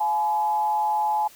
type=tone with frequency modulation; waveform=sine; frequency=850 Hz; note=G#5; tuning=40 cents sharp; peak=-20 dBFS; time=0-1.28 s; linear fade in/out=10 ms; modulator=151 Hz; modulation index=0.45; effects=white hiss -50 dBFS RMS until 1.35 s